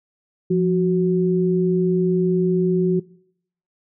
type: tone pair together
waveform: sine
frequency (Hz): 174.7 / 370.2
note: F3 / F#4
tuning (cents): +1 / +1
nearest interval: octave + minor second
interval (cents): 1300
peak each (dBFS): -18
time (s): 0.5-3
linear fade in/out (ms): 10
effects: noise-tail reverb RT60 0.7 s tail -23 dB re dry